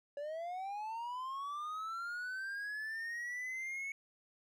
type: linear sweep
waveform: triangle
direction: up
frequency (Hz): 564 to 2217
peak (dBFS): -37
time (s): 0.17-3.92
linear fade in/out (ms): 2
effects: none